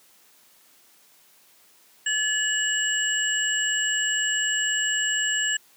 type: tone cluster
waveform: sine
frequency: 1723 / 2928 / 7620 Hz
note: A6 / F#7 / A#8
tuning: -37 / -19 / +37 cents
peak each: -25 / -27 / -27 dBFS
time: 2.06-5.57 s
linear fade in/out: 5 ms
effects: white hiss -57 dBFS RMS until 5.76 s + high-pass 150 Hz 12 dB/octave